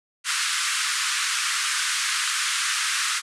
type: band-pass noise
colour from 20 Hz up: pink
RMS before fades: -25 dBFS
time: 0.24-3.22 s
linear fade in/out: 50 ms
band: 1200 to 10000 Hz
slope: 48 dB/octave
effects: none